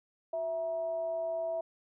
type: tone with frequency modulation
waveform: sine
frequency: 658 Hz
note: E5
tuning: 3 cents flat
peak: -31 dBFS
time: 0.33-1.61 s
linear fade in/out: 5 ms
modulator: 292 Hz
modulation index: 0.27
effects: none